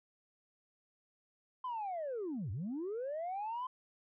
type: linear two-way sweep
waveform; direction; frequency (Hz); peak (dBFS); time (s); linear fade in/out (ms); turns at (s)
sine; down then up; 1037 to 85.2 to 1037; -35; 1.64-3.67; 5; 2.51
effects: tanh soft clip ceiling -34 dBFS